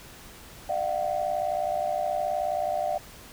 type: tone cluster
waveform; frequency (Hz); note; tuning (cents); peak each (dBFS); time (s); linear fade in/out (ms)
sine; 601 / 694 / 753; D5 / F5 / F#5; +40 / -11 / +30; -29; 0.69-2.98; 5
effects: tanh soft clip ceiling -16 dBFS + pink hiss -47 dBFS RMS until 3.32 s

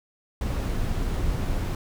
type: noise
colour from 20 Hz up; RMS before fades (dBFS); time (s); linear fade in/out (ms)
brown; -26; 0.41-1.75; 2
effects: none

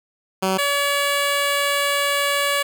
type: tone pair in turn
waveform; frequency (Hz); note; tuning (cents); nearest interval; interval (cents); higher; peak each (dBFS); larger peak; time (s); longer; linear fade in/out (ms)
10% pulse; 189.7 / 568.5; F#3 / C#5; +43 / +44; octave + perfect fifth; 1901; second; -10; neither; 0.42-0.58 / 0.58-2.63; second; 10
effects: none

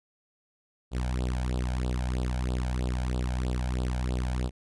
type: tone with flanger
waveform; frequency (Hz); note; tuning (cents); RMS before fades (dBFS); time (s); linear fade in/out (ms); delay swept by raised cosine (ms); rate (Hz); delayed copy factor
sawtooth; 62.4; B1; +19; -29; 0.91-4.51; 50; 0.23 to 1.33; 3.1; +0.9
effects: resampled to 24000 Hz

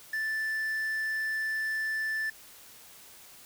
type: tone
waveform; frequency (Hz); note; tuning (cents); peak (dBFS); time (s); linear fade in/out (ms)
triangle; 1760; A6; 0; -27; 0.13-2.3; 5
effects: white hiss -52 dBFS RMS until 3.45 s

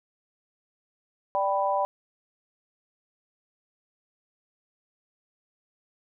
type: chord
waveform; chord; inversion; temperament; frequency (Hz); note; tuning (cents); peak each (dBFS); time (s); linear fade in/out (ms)
sine; G major; second; equal; 587.3 / 784 / 987.8; D5 / G5 / B5; 0 / 0 / 0; -27; 1.35-1.85; 0
effects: none

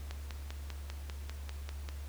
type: click train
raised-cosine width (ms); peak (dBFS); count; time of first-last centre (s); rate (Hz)
0.2; -25; 10; 0.11-1.889; 5.06
effects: added 71 Hz sine -40 dBFS peak until 2.08 s + pink hiss -55 dBFS RMS until 2.08 s

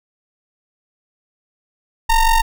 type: ring-modulated tone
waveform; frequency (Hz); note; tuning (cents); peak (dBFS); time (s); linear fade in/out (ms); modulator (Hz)
square; 462.3; A#4; -14; -9; 2.09-2.42; 10; 439
effects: none

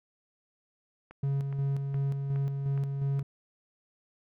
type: click train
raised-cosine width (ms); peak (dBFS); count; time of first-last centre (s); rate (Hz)
0.5; -33; 6; 1.11-3.193; 2.4
type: tone with tremolo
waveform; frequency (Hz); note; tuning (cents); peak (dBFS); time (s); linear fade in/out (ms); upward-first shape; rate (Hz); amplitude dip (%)
triangle; 138.59; C#3; 0; -24; 1.23-3.23; 5; square; 2.8; 40
effects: none

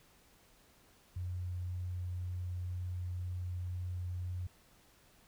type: tone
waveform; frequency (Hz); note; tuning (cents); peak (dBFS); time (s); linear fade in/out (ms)
sine; 89.8; F2; +49; -36; 1.16-4.47; 5
effects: pink hiss -65 dBFS RMS until 5.27 s

